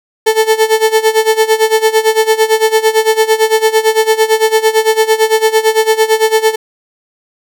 35% pulse tone with tremolo, 440 Hz, A4, in tune, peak -3 dBFS, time 0.26-6.56 s, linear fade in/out 10 ms, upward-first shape sine, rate 8.9 Hz, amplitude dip 85%, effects none

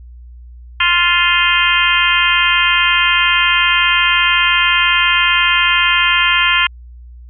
harmonic tone with a mistuned harmonic, 349.2 Hz, F4, in tune, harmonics 3 / 4 / 5 / 6 / 7 / 8 / 9, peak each -18 / -18 / -18 / -18 / -18 / -18 / -18 dBFS, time 0.8-6.67 s, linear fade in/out 5 ms, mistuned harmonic 7, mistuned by +42 cents, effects added 60 Hz sine -33 dBFS peak until 7.29 s

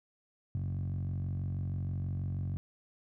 10% pulse tone with band-pass filter, 46.25 Hz, F#1, in tune, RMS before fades -35 dBFS, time 0.55-2.57 s, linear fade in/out 0 ms, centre 110 Hz, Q 8.2, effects none

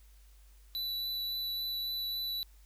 square tone with vibrato, 3964 Hz, B7, 6 cents sharp, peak -34 dBFS, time 0.75-2.43 s, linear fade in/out 0 ms, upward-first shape triangle, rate 3.6 Hz, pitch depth 10 cents each way, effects added 50 Hz sine -55 dBFS peak until 2.65 s + white hiss -67 dBFS RMS until 2.65 s

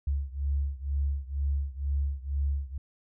sine beating tone pair, 69.3 / 71.4 Hz, C#2 / D2, 0 / -48 cents, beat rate 2.1 Hz, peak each -29 / -31 dBFS, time 0.07-2.78 s, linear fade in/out 5 ms, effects none

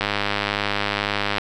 click train, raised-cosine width 0.3 ms, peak -5 dBFS, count 141, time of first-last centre 0.01-1.383 s, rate 102 Hz, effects none

